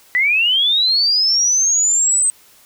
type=linear sweep; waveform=sine; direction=up; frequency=1936 to 8300 Hz; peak=-12 dBFS; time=0.15-2.3 s; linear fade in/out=0 ms; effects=white hiss -49 dBFS RMS until 2.65 s